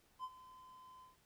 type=tone with ADSR envelope; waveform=triangle; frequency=1025 Hz; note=C6; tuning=36 cents flat; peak=-38 dBFS; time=0.19-1.17 s; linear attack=49 ms; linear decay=48 ms; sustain=-16 dB; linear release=150 ms; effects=pink hiss -72 dBFS RMS until 1.25 s